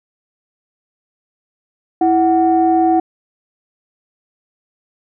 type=tone pair together; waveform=sine; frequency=329.6 / 742.7 Hz; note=E4 / F#5; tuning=0 / +6 cents; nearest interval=octave + major second; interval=1406 cents; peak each=-12 dBFS; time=2.01-3 s; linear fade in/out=5 ms; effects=tanh soft clip ceiling -3 dBFS